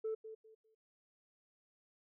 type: tone with echo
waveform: sine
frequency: 440 Hz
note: A4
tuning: in tune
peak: -34 dBFS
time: 0.04-0.15 s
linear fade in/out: 10 ms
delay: 200 ms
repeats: 3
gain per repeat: -12 dB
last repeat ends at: 0.75 s
effects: tanh soft clip ceiling -33 dBFS